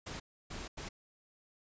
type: noise bursts at uneven times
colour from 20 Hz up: pink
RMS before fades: -43 dBFS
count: 3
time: 0.06-0.2 / 0.5-0.68 / 0.77-0.89 s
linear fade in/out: 10 ms
effects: resampled to 16000 Hz